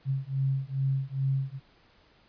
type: beating tone pair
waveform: sine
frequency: 134 / 136.4 Hz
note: C3 / C#3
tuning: +42 / -28 cents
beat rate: 2.4 Hz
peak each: -29 dBFS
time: 0.05-1.6 s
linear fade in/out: 50 ms
effects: pink hiss -61 dBFS RMS until 2.28 s + resampled to 11025 Hz